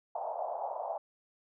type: band-pass noise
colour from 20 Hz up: pink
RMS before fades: -37 dBFS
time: 0.15-0.98 s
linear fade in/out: 5 ms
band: 610 to 870 Hz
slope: 48 dB/octave
effects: none